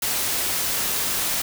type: noise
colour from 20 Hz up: white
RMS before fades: -24 dBFS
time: 0.02-1.42 s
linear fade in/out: 5 ms
effects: none